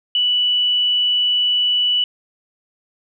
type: tone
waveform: sine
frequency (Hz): 2960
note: F#7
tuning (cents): 0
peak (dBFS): -14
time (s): 0.15-2.04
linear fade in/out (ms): 2
effects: none